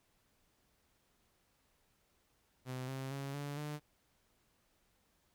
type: tone with pitch steps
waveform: sawtooth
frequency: 128.3 / 133.21 / 138.31 / 143.6 / 149.09 Hz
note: C3 / C3 / C#3 / D3 / D3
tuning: -34 / +31 / -4 / -39 / +26 cents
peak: -36 dBFS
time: 2.65-3.8 s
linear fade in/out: 50 ms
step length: 230 ms
effects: pink hiss -75 dBFS RMS until 5.34 s